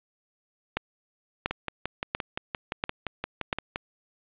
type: two click trains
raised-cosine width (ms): 0.3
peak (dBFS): -9 / -13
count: 5 / 14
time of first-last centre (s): 0.77-3.529 / 1.51-3.759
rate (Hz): 1.45 / 5.78
effects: resampled to 8000 Hz + 8-bit